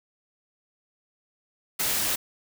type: noise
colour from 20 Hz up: white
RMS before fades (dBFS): -26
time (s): 1.79-2.16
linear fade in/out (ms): 10
effects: none